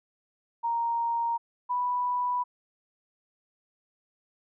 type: tone pair in turn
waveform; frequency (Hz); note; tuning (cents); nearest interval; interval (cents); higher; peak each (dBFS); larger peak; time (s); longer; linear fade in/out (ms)
sine; 932.3 / 985.9; A#5 / B5; 0 / -3; minor second; 97; second; -25; neither; 0.63-1.38 / 1.69-2.44; neither; 20
effects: none